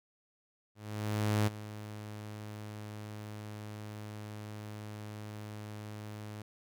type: tone with ADSR envelope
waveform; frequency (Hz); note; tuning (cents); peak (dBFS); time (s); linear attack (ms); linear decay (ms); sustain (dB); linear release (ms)
sawtooth; 105.8; G#2; +33; -22; 0.75-6.42; 720; 17; -16; 3
effects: none